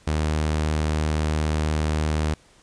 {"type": "tone", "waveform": "sawtooth", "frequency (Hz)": 77, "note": "D#2", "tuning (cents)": -17, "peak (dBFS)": -17, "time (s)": [0.07, 2.34], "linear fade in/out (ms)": 5, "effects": ["pink hiss -55 dBFS RMS until 2.62 s", "resampled to 22050 Hz"]}